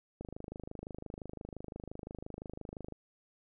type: click train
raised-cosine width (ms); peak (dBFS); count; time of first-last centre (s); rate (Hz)
2; -29; 71; 0.21-2.923; 25.8
effects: none